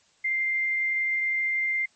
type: tone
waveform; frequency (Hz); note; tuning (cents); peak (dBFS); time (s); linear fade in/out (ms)
sine; 2096; C7; +2; -23; 0.24-1.86; 10
effects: white hiss -63 dBFS RMS until 1.95 s + MP3 32 kbps